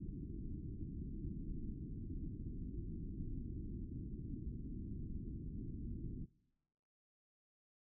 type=low-pass noise; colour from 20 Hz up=pink; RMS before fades=-45 dBFS; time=0-6.26 s; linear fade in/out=20 ms; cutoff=330 Hz; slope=48 dB/octave; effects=noise-tail reverb RT60 1.0 s tail -23 dB re dry